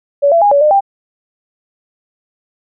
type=tone with pitch steps; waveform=sine; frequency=568 / 673 / 820 / 568 / 605 / 791 Hz; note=C#5 / E5 / G#5 / C#5 / D#5 / G5; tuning=+42 / +36 / -22 / +42 / -49 / +15 cents; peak=-6 dBFS; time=0.22-0.808 s; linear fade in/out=20 ms; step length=98 ms; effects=none